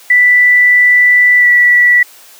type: tone with pitch glide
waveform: sine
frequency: 1975.5 to 1952.8 Hz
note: B6 to B6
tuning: 0 to -20 cents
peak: -4 dBFS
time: 0.1-2.03 s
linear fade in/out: 5 ms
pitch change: -20 cents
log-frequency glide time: 1.38-1.47 s
effects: white hiss -39 dBFS RMS until 2.39 s + high-pass 400 Hz 12 dB/octave